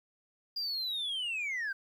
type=linear sweep; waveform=sine; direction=down; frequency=4857 to 1525 Hz; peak=-30 dBFS; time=0.56-1.73 s; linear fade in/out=10 ms; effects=tanh soft clip ceiling -31 dBFS + 11-bit